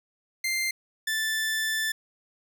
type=tone pair in turn; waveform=sawtooth; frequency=2093 / 1760 Hz; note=C7 / A6; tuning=0 / 0 cents; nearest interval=minor third; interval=300 cents; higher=first; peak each=-22 dBFS; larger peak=neither; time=0.44-0.71 / 1.07-1.92 s; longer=second; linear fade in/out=5 ms; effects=none